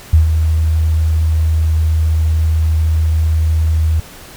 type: tone with ADSR envelope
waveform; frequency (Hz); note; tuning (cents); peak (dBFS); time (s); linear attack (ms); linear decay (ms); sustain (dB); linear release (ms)
sine; 79.5; D#2; +38; -3; 0.13-4; 6; 120; -7; 4
effects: pink hiss -36 dBFS RMS until 4.36 s